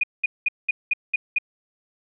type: tone bursts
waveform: sine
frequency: 2457 Hz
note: D#7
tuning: 22 cents flat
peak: -17 dBFS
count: 7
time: 0.01-1.385 s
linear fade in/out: 5 ms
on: 25 ms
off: 200 ms
effects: none